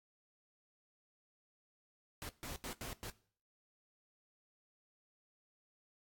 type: noise bursts at uneven times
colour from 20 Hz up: pink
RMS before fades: -45 dBFS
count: 5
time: 2.22-2.29 / 2.43-2.56 / 2.64-2.73 / 2.81-2.93 / 3.03-3.1 s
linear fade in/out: 0 ms
effects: noise-tail reverb RT60 0.5 s tail -20 dB re dry + AAC 64 kbps